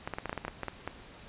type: clicks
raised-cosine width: 0.5 ms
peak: -19 dBFS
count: 12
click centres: 0.075 / 0.137 / 0.185 / 0.257 / 0.295 / 0.329 / 0.377 / 0.45 / 0.481 / 0.633 / 0.683 / 0.876 s
effects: pink hiss -51 dBFS RMS until 1.28 s + resampled to 8000 Hz